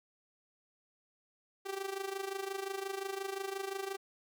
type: tone with amplitude modulation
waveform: sawtooth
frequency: 389.8 Hz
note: G4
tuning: 10 cents flat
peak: -30 dBFS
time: 1.65-3.97 s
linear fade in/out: 20 ms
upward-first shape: sine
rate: 25.7 Hz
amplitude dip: 75%
effects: none